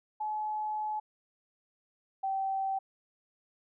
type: tone pair in turn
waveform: sine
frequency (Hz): 854 / 774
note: G#5 / G5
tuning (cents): +48 / -22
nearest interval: major second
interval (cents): 170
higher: first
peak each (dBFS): -31 / -29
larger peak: second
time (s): 0.2-1 / 2.23-2.79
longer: first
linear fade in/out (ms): 10
effects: none